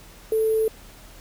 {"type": "tone with sample-and-hold", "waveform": "sine", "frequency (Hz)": 440, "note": "A4", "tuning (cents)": 0, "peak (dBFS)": -18, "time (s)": [0.32, 0.68], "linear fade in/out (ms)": 2, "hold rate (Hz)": 11025, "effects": ["added 40 Hz sine -48 dBFS peak until 1.2 s", "pink hiss -48 dBFS RMS until 1.2 s"]}